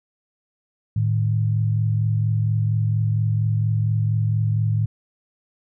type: tone pair together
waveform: sine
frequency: 109.2 / 153.5 Hz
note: A2 / D#3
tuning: -13 / -23 cents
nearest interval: tritone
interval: 590 cents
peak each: -18 / -25 dBFS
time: 0.96-4.86 s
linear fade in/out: 5 ms
effects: none